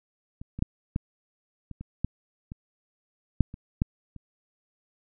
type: clicks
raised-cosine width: 5 ms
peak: -27 / -23 / -10 / -14 / -26 / -25 / -13 / -25 / -6 / -27 / -10 / -30 dBFS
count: 12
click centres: 0.415 / 0.59 / 0.624 / 0.961 / 1.713 / 1.81 / 2.046 / 2.519 / 3.407 / 3.541 / 3.819 / 4.163 s
effects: none